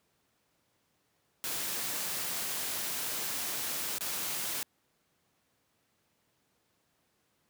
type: noise with dropouts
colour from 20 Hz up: white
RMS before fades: -35 dBFS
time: 1.44-4.63 s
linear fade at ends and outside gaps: 0 ms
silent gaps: 3.983-4.008 s
effects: pink hiss -74 dBFS RMS until 7.49 s + high-pass 100 Hz 12 dB/octave